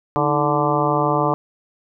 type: harmonic tone with a mistuned harmonic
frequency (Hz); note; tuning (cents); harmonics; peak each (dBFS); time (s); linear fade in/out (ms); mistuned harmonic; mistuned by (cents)
146.4; D3; -5; 1 / 2 / 3 / 4 / 5 / 6 / 7 / 8; -24 / -24 / -24 / -24 / -24 / -24 / -24 / -24; 0.16-1.34; 0; 2; +110
effects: none